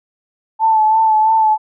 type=tone with vibrato; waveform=sine; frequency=876 Hz; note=A5; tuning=8 cents flat; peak=-9 dBFS; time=0.59-1.58 s; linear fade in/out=50 ms; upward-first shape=sine; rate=3 Hz; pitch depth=30 cents each way; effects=none